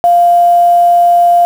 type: tone with quantisation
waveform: sine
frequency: 697 Hz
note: F5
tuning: 4 cents flat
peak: -4 dBFS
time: 0.04-1.45 s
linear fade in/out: 0 ms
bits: 5
effects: none